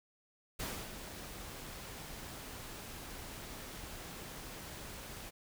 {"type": "noise with ADSR envelope", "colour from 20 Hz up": "pink", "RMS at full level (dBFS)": -39, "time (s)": [0.59, 5.31], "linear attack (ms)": 10, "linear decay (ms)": 280, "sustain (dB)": -8, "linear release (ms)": 26, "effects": []}